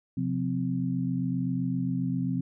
sine tone cluster, 130.4 / 178 / 258.9 Hz, C3 / F3 / C4, -5 / +33 / -18 cents, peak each -31 / -30 / -30 dBFS, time 0.17-2.41 s, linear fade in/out 5 ms, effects none

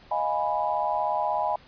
sine chord, F half-diminished seventh, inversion third, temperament equal, 622.3 / 698.5 / 830.6 / 987.8 Hz, Eb5 / F5 / Ab5 / Cb6, 0 / 0 / 0 / 0 cents, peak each -30 / -31 / -27 / -29 dBFS, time 0.11-1.56 s, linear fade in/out 5 ms, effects pink hiss -53 dBFS RMS until 1.67 s + resampled to 11025 Hz

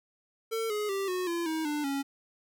square tone with pitch steps, 449.9 / 419.8 / 391.7 / 365.4 / 341 / 318.1 / 296.8 / 276.9 Hz, A4 / G#4 / G4 / F#4 / F4 / D#4 / D4 / C#4, +39 / +19 / -1 / -22 / -41 / +38 / +18 / -2 cents, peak -30 dBFS, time 0.51-2.03 s, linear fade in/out 20 ms, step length 190 ms, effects none

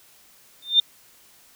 sine tone with exponential growth, 3609 Hz, A7, 43 cents sharp, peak -9 dBFS, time 0.62-0.8 s, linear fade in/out 5 ms, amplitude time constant 39 ms, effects white hiss -54 dBFS RMS until 1.55 s

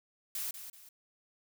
blue noise with echo, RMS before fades -37 dBFS, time 0.35-0.51 s, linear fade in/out 2 ms, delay 190 ms, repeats 2, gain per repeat -9 dB, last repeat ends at 0.89 s, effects none

